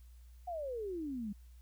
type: exponential sweep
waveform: sine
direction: down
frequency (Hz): 738 to 196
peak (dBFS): -37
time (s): 0.47-1.33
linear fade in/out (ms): 10
effects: added 60 Hz sine -53 dBFS peak until 1.61 s + white hiss -72 dBFS RMS until 1.61 s